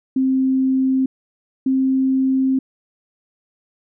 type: tone pair in turn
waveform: sine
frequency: 263.1 / 264.2 Hz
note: C4 / C4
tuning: +10 / +17 cents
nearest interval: unison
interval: 7 cents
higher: second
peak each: -14 dBFS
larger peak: neither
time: 0.16-1.06 / 1.66-2.59 s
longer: second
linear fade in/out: 5 ms
effects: none